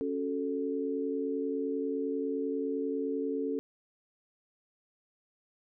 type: chord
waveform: sine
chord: F# minor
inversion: second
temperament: equal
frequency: 277.2 / 370 / 440 Hz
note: C#4 / F#4 / A4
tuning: 0 / 0 / 0 cents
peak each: -33 / -39 / -33 dBFS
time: 0.01-3.59 s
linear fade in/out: 0 ms
effects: none